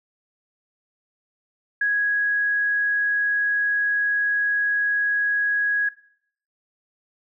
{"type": "tone", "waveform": "sine", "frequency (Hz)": 1661.2, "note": "G#6", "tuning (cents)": 0, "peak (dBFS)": -18, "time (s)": [1.81, 5.89], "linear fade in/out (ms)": 5, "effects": ["noise-tail reverb RT60 0.6 s tail -18 dB re dry"]}